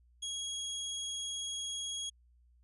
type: tone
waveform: 25% pulse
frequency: 3306 Hz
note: G#7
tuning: 9 cents flat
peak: -33 dBFS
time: 0.22-2.1 s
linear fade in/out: 10 ms
effects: added 60 Hz sine -62 dBFS peak until 2.63 s + resampled to 32000 Hz